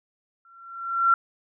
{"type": "tone with exponential growth", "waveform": "sine", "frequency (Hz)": 1363, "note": "F6", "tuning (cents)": -43, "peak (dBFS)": -13, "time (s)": [0.45, 1.14], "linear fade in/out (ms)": 2, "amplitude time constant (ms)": 150, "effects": []}